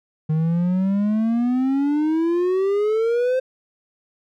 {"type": "exponential sweep", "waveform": "triangle", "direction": "up", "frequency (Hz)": [153.7, 523.3], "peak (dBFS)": -15, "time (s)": [0.29, 3.4], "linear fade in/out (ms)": 10, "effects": []}